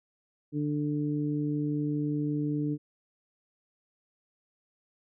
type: harmonic tone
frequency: 147.9 Hz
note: D3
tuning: 13 cents sharp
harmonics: 1 / 2 / 3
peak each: -31 / -29 / -40 dBFS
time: 0.52-2.78 s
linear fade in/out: 50 ms
effects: none